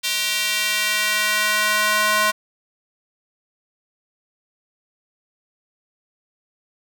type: tone with high-pass filter sweep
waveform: square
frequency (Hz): 211.9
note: G#3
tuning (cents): +35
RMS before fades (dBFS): -20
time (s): 0.03-2.32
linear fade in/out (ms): 20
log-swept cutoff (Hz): 3100 to 1100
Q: 1.3
effects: none